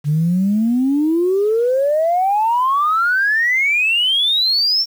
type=exponential sweep; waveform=sine; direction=up; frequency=143.1 to 5540 Hz; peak=-12 dBFS; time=0.04-4.86 s; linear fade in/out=50 ms; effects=tanh soft clip ceiling -8 dBFS + 7-bit